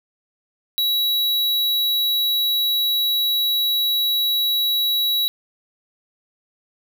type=tone; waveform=square; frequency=3900 Hz; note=B7; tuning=23 cents flat; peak=-18 dBFS; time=0.78-5.28 s; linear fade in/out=0 ms; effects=none